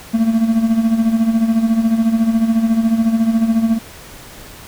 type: tone with tremolo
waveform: triangle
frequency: 225.6 Hz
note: A3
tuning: 44 cents sharp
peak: -7 dBFS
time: 0.13-3.79 s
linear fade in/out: 20 ms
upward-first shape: sine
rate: 14 Hz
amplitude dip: 65%
effects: pink hiss -37 dBFS RMS until 4.67 s